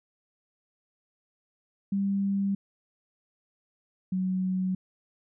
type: tone pair in turn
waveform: sine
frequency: 197.6 / 186.17 Hz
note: G3 / F#3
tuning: +14 / +11 cents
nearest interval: minor second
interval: 103 cents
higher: first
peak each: -24 / -25 dBFS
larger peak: first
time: 1.92-2.55 / 4.12-4.75 s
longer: neither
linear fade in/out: 5 ms
effects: none